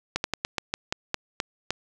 slowing click train, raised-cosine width 0.2 ms, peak -8 dBFS, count 10, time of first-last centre 0.16-1.706 s, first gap 81 ms, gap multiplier 1.18, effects none

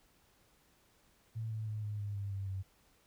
sine tone with pitch steps, 112 / 109.51 / 107.07 / 104.68 / 102.35 / 100.07 / 97.84 / 95.66 Hz, A2 / A2 / A2 / G#2 / G#2 / G2 / G2 / G2, +31 / -8 / -47 / +14 / -25 / +36 / -3 / -42 cents, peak -36 dBFS, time 1.35-2.63 s, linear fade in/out 20 ms, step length 160 ms, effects pink hiss -69 dBFS RMS until 3.06 s

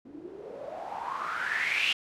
blue noise with low-pass filter sweep, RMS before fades -33 dBFS, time 0.05-1.93 s, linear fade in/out 5 ms, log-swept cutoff 270 to 2900 Hz, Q 7.8, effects none

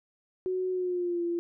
sine tone with pitch glide, 370 to 343.2 Hz, F#4 to F4, 0 to -30 cents, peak -27 dBFS, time 0.46-1.39 s, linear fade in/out 0 ms, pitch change -130 cents, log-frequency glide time 0.71-1.23 s, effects none

